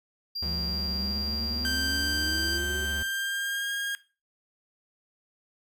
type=tone; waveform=triangle; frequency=4759 Hz; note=D8; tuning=22 cents sharp; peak=-30 dBFS; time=0.35-2.58 s; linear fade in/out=10 ms
type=tone with vibrato; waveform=square; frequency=72.7 Hz; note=D2; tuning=17 cents flat; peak=-34 dBFS; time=0.42-3.03 s; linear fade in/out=5 ms; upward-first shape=sine; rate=19 Hz; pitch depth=150 cents each way
type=exponential sweep; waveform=sine; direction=up; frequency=160.8 to 380.3 Hz; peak=-36 dBFS; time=0.46-2.85 s; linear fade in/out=0 ms
type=tone with pitch glide; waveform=30% pulse; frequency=1564 to 1622.9 Hz; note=G6 to G#6; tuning=-4 to -40 cents; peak=-26 dBFS; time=1.65-3.95 s; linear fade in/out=0 ms; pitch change=+64 cents; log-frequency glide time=2.81-3.71 s
effects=noise-tail reverb RT60 0.3 s tail -17 dB re dry